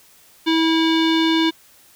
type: tone with low-pass filter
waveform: square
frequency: 324.3 Hz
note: E4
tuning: 28 cents flat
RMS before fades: -17 dBFS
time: 0.46-1.51 s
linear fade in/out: 20 ms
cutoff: 3600 Hz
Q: 3.8
effects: white hiss -51 dBFS RMS until 1.95 s